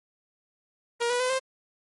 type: tone with pitch steps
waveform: sawtooth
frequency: 472.5 / 489.4 / 507 / 525.2 Hz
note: A#4 / B4 / B4 / C5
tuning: +23 / -16 / +45 / +6 cents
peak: -20 dBFS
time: 1-1.396 s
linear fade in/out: 20 ms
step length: 99 ms
effects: MP3 48 kbps